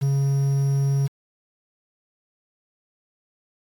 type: tone with quantisation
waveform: triangle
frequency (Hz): 138.3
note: C#3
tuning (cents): -4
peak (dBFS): -16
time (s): 0.01-1.08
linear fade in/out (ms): 20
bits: 7
effects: AAC 64 kbps